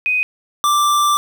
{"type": "tone pair in turn", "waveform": ["sine", "square"], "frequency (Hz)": [2500, 1176.6], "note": ["D#7", "D6"], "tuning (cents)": [8, 3], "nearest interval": "octave + minor second", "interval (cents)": 1305, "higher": "first", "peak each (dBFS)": [-14, -13], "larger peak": "second", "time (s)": [[0.06, 0.23], [0.64, 1.17]], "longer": "second", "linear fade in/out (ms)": 0, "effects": ["8-bit"]}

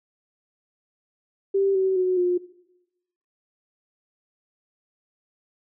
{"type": "tone with pitch steps", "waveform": "sine", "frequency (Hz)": [392, 380, 368.3, 357], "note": ["G4", "F#4", "F#4", "F4"], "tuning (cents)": [0, 46, -8, 38], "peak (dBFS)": -18, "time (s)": [1.54, 2.38], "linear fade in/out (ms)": 10, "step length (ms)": 210, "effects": ["noise-tail reverb RT60 0.9 s tail -18 dB re dry"]}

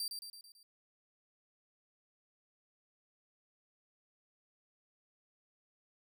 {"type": "tone with echo", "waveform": "sawtooth", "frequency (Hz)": 4699, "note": "D8", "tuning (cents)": 0, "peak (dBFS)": -33, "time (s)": [0, 0.08], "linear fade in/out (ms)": 2, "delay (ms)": 110, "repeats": 5, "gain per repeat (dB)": -5, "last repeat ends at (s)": 0.63, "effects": []}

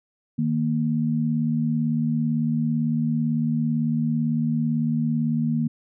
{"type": "tone pair together", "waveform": "sine", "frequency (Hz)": [155.17, 233.1], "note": ["D#3", "A#3"], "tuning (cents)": [-4, 0], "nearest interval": "perfect fifth", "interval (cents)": 704, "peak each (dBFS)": [-24, -22], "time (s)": [0.38, 5.68], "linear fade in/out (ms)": 10, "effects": []}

